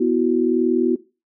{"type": "chord", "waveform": "sine", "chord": "B suspended fourth", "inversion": "none", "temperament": "equal", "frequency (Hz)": [246.9, 329.6, 370], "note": ["B3", "E4", "F#4"], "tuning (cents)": [0, 0, 0], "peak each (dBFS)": [-20, -20, -18], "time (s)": [0, 0.96], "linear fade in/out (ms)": 10, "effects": ["noise-tail reverb RT60 0.3 s tail -19 dB re dry"]}